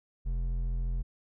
sine tone with hard clipping, 42.96 Hz, F1, 28 cents flat, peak -30 dBFS, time 0.25-1.03 s, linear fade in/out 20 ms, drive 7 dB, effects none

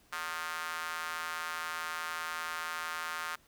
square tone with high-pass filter, 82.41 Hz, E2, in tune, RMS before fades -38 dBFS, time 0.12-3.36 s, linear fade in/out 10 ms, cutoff 1300 Hz, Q 2.7, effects pink hiss -65 dBFS RMS until 3.47 s

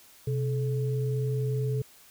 sine tone pair together, 128.8 / 431 Hz, C3 / A4, -27 / -36 cents, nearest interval octave + major sixth, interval 2091 cents, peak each -26 / -33 dBFS, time 0.27-1.82 s, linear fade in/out 5 ms, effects white hiss -55 dBFS RMS until 2.1 s

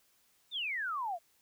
sine exponential sweep, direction down, 3729 to 646 Hz, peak -33 dBFS, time 0.51-1.19 s, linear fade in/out 50 ms, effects white hiss -70 dBFS RMS until 1.41 s

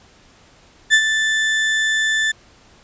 35% pulse tone with ADSR envelope, 1760 Hz, A6, in tune, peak -6 dBFS, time 0.9-2.32 s, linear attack 37 ms, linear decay 69 ms, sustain -8 dB, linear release 11 ms, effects pink hiss -50 dBFS RMS until 2.83 s + resampled to 16000 Hz

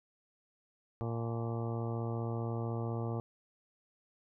harmonic tone with a mistuned harmonic, 115.7 Hz, A#2, 13 cents flat, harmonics 1 / 2 / 3 / 4 / 5 / 6 / 7 / 8 / 9 / 10, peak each -35 / -42 / -43 / -43 / -48 / -48 / -50 / -52 / -54 / -51 dBFS, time 1.01-3.2 s, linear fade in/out 0 ms, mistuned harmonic 8, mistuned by -79 cents, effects none

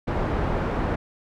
pink low-pass noise, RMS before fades -25 dBFS, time 0.07-0.96 s, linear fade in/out 10 ms, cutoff 1200 Hz, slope 12 dB/octave, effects none

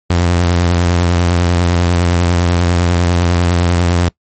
sawtooth tone with vibrato, 87.31 Hz, F2, in tune, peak -6 dBFS, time 0.1-4.09 s, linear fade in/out 5 ms, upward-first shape triangle, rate 10 Hz, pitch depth 45 cents each way, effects noise-tail reverb RT60 0.1 s tail -23 dB re dry + MP3 32 kbps

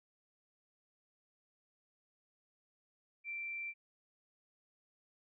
sine tone, 2349 Hz, D7, in tune, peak -39 dBFS, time 3.24-3.74 s, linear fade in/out 50 ms, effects none

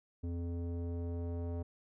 square tone with low-pass filter sweep, 85.6 Hz, F2, 34 cents flat, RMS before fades -38 dBFS, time 0.23-1.63 s, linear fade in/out 10 ms, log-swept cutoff 340 to 590 Hz, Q 1.5, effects none

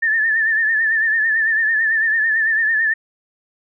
sine tone with vibrato, 1776 Hz, A6, 16 cents sharp, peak -14 dBFS, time 0.02-2.94 s, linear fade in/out 10 ms, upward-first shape triangle, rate 9 Hz, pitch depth 78 cents each way, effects none

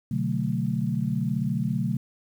sine chord, B minor seventh, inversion none, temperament equal with one note detuned, 126.21 / 146.83 / 185 / 220 Hz, B2 / D3 / F#3 / A3, +38 / 0 / 0 / 0 cents, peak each -29 dBFS, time 0.11-1.97 s, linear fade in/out 5 ms, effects 9-bit

